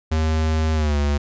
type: tone with pitch glide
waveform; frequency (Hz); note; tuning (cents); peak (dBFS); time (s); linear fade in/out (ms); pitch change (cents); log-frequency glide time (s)
square; 78.9 to 72.35; D#2 to D2; +25 to -25; -18; 0.11-1.18; 10; -150; 0.74-0.97
effects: resampled to 16000 Hz